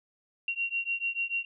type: beating tone pair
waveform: sine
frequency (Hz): 2748 / 2754.8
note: F7 / F7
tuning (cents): -29 / -24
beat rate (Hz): 6.8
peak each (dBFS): -32 / -32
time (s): 0.48-1.45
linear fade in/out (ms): 2
effects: none